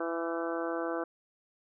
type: harmonic tone with a mistuned harmonic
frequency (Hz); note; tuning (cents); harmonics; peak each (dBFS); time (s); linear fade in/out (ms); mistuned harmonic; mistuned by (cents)
166.8; E3; +21; 2 / 3 / 4 / 5 / 6 / 7 / 8 / 9; -35 / -36 / -38 / -44 / -45 / -42 / -43 / -43; 0-1.04; 5; 9; +27
effects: none